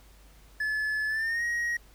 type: tone with pitch glide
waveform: triangle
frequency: 1723 to 1889.8 Hz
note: A6 to A#6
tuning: -37 to +23 cents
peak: -25 dBFS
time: 0.6-1.77 s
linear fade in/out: 5 ms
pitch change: +160 cents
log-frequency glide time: 1.08-1.44 s
effects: added 50 Hz sine -53 dBFS peak until 1.94 s + pink hiss -59 dBFS RMS until 1.94 s